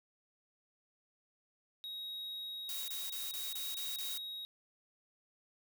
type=tone with tremolo; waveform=triangle; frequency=3791 Hz; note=A#7; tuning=28 cents sharp; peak=-39 dBFS; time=1.84-4.45 s; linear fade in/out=0 ms; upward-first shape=sine; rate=0.58 Hz; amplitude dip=25%
type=noise bursts; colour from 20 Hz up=blue; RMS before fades=-42 dBFS; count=7; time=2.69-4.176 s; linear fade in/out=0 ms; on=190 ms; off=26 ms
effects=none